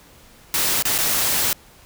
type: noise with dropouts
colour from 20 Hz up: white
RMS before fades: -20 dBFS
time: 0.54-1.53 s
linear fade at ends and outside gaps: 1 ms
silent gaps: 0.824-0.853 / 0.98-0.986 s
effects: pink hiss -49 dBFS RMS until 1.85 s